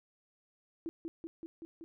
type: tone with echo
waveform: sine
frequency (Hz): 330.2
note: E4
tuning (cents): +3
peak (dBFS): -35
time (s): 0.86-0.89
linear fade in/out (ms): 0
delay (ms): 190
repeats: 5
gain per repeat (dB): -2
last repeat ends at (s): 1.84
effects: none